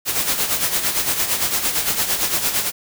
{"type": "noise with tremolo", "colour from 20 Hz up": "white", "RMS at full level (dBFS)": -18, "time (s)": [0.05, 2.72], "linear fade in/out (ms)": 50, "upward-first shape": "sine", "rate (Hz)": 8.8, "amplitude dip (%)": 60, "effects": []}